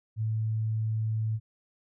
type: tone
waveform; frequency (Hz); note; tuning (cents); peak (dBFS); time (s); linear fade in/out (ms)
sine; 110; A2; 0; -26; 0.16-1.4; 50
effects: none